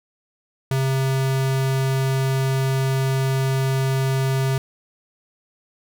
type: tone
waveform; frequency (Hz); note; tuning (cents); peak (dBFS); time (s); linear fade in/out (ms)
square; 133.5; C3; +35; -19; 0.71-4.58; 2
effects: none